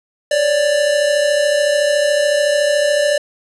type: tone pair together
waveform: square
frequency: 554.4 / 588.2 Hz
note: C#5 / D5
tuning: 0 / +3 cents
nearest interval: minor second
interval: 103 cents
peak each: -21 / -14 dBFS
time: 0.31-3.18 s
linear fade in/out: 5 ms
effects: resampled to 24000 Hz + 7-bit